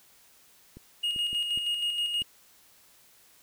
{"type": "clicks", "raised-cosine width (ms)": 3, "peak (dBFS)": -32, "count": 5, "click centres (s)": [0.77, 1.162, 1.33, 1.575, 2.219]}
{"type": "tone with tremolo", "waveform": "triangle", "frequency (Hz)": 2863, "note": "F7", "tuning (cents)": 42, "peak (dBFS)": -24, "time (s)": [1.03, 2.23], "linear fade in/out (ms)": 10, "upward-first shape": "square", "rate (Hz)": 6.3, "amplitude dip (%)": 40}
{"effects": ["white hiss -59 dBFS RMS until 3.42 s"]}